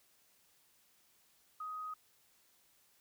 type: tone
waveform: sine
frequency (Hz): 1254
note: D#6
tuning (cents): +13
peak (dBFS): -40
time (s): 1.6-1.94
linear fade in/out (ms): 5
effects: white hiss -70 dBFS RMS until 3 s